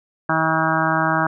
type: harmonic tone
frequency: 160.1 Hz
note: D#3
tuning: 50 cents sharp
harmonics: 1 / 2 / 4 / 5 / 6 / 7 / 8 / 9 / 10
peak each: -25 / -25 / -25 / -25 / -25 / -25 / -25 / -25 / -25 dBFS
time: 0.29-1.27 s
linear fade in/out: 5 ms
effects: none